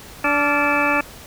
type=harmonic tone with a mistuned harmonic; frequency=290.4 Hz; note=D4; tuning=19 cents flat; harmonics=1 / 2 / 3 / 4 / 5 / 6 / 8 / 9; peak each=-24 / -24 / -24 / -24 / -24 / -24 / -24 / -24 dBFS; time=0.24-1.01 s; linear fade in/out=5 ms; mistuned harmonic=5; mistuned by=-76 cents; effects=pink hiss -40 dBFS RMS until 1.26 s